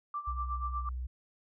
sine tone with tremolo, 1174.7 Hz, D6, in tune, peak -32 dBFS, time 0.14-0.89 s, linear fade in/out 2 ms, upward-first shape sine, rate 8.3 Hz, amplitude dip 80%
sine tone with pitch glide, 63.3 to 62.65 Hz, B1 to B1, +43 to +25 cents, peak -34 dBFS, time 0.27-1.07 s, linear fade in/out 10 ms, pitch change -18 cents, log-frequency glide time 0.7-0.82 s
effects none

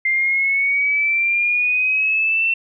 sine exponential sweep, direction up, 2093 to 2700 Hz, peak -15 dBFS, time 0.05-2.54 s, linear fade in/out 5 ms, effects none

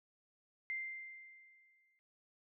sine tone with exponential decay, 2091 Hz, C7, 2 cents flat, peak -36 dBFS, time 0.7-1.99 s, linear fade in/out 0 ms, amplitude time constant 280 ms, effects none

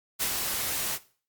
white noise with ADSR envelope, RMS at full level -27 dBFS, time 0.19-0.99 s, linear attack 27 ms, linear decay 79 ms, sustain -3 dB, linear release 53 ms, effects noise-tail reverb RT60 0.4 s tail -17 dB re dry + Opus 48 kbps

